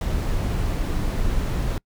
brown noise, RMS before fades -23 dBFS, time 0.01-1.78 s, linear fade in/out 2 ms, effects noise-tail reverb RT60 0.1 s tail -26 dB re dry

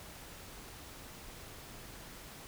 silence, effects pink hiss -50 dBFS RMS until 2.47 s

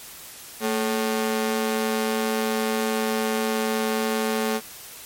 sawtooth ring-modulated tone, 329.6 Hz, E4, in tune, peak -15 dBFS, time 0.6-4.61 s, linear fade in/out 50 ms, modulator 105 Hz, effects white hiss -41 dBFS RMS until 5.05 s + MP3 64 kbps

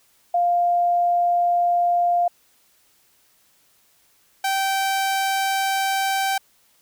sine / sawtooth tone pair in turn, 700 / 776.7 Hz, F5 / G5, +4 / -16 cents, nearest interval major second, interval 180 cents, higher second, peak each -16 dBFS, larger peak neither, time 0.34-2.28 / 4.44-6.38 s, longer neither, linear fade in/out 5 ms, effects white hiss -60 dBFS RMS until 6.81 s

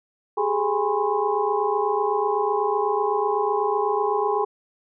sine tone cluster, 396.2 / 424.2 / 819 / 1005 / 1078 Hz, G4 / G#4 / G#5 / B5 / C#6, +18 / +37 / -24 / +30 / -49 cents, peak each -27 / -24 / -25 / -28 / -29 dBFS, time 0.37-4.45 s, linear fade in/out 10 ms, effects none

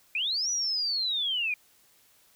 sine linear two-way sweep, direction up then down, 2360 to 5920 to 2379 Hz, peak -26 dBFS, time 0.15-1.54 s, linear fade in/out 2 ms, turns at 0.5 s, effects white hiss -62 dBFS RMS until 2.35 s

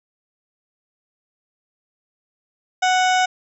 harmonic tone, 740 Hz, F#5, in tune, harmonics 1 / 2 / 3 / 4 / 5 / 7 / 8 / 9 / 10, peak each -16 / -22 / -26 / -28 / -30 / -33 / -34 / -35 / -36 dBFS, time 2.82-3.26 s, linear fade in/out 10 ms, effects none

